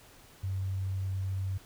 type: tone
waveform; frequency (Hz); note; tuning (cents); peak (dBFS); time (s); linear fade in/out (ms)
sine; 95.5; G2; -45; -30; 0.43-1.58; 10
effects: pink hiss -56 dBFS RMS until 1.65 s